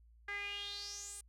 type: tone with band-pass filter sweep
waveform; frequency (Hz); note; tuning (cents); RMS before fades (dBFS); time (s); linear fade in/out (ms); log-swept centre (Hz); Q
sawtooth; 405.6; G#4; -41; -44; 0.28-1.21; 5; 1800 to 9200; 6.6
effects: added 57 Hz sine -60 dBFS peak until 1.28 s